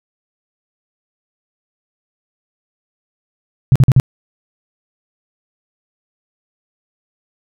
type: tone bursts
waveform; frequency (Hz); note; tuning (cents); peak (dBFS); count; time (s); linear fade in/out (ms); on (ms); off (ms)
sine; 130.6; C3; -3; -4; 4; 3.72-3.999; 0; 36; 45
effects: none